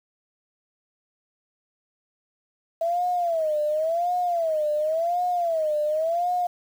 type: tone with vibrato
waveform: sine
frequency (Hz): 656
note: E5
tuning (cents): -9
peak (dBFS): -21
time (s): 2.81-6.47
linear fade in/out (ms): 5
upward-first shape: sine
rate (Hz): 0.92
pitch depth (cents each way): 160
effects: 8-bit